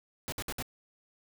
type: noise bursts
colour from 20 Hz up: pink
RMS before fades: -36 dBFS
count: 4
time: 0.28-0.625 s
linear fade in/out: 0 ms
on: 42 ms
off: 59 ms
effects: none